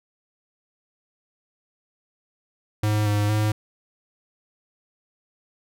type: tone with pitch steps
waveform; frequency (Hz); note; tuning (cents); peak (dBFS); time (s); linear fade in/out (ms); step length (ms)
square; 106 / 103.8 / 106.8; G#2 / G#2 / G#2; +36 / 0 / +49; -20; 2.83-3.52; 5; 230
effects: none